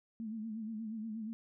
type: tone with vibrato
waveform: sine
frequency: 220.2 Hz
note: A3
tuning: 2 cents sharp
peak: -38 dBFS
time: 0.2-1.33 s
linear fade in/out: 0 ms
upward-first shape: sine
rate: 8.4 Hz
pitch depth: 68 cents each way
effects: none